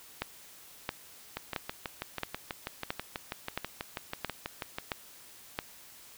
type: two click trains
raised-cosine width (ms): 0.3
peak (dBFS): -18 / -15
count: 22 / 9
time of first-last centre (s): 1.37-4.785 / 0.22-5.589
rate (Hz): 6.15 / 1.49
effects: white hiss -53 dBFS RMS until 6.17 s